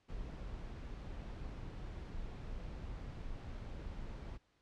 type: noise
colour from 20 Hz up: brown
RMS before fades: -45 dBFS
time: 0.08-4.38 s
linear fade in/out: 20 ms
effects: pink hiss -75 dBFS RMS until 4.61 s + low-pass 5000 Hz 12 dB/octave